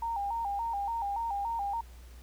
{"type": "tone with vibrato", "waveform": "sine", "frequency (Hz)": 861, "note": "A5", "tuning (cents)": -38, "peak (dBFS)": -30, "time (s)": [0.02, 1.81], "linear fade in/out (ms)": 5, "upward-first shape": "square", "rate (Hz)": 3.5, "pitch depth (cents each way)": 120, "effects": ["added 60 Hz sine -47 dBFS peak until 2.22 s", "pink hiss -59 dBFS RMS until 2.22 s"]}